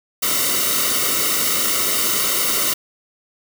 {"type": "noise with comb filter", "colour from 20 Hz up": "white", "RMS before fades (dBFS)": -19, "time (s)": [0.22, 2.74], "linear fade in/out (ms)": 10, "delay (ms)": 1.2, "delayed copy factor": -0.8, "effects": []}